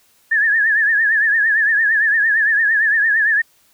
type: tone with vibrato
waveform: sine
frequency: 1739 Hz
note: A6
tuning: 21 cents flat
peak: -12 dBFS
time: 0.31-3.42 s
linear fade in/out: 10 ms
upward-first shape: triangle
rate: 8.8 Hz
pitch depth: 120 cents each way
effects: white hiss -56 dBFS RMS until 3.73 s